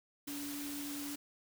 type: tone in noise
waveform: sine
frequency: 287.4 Hz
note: D4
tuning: 37 cents flat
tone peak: -41 dBFS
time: 0.27-1.16 s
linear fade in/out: 10 ms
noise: white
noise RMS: -45 dBFS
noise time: 0.27-1.16 s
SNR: +1 dB
effects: none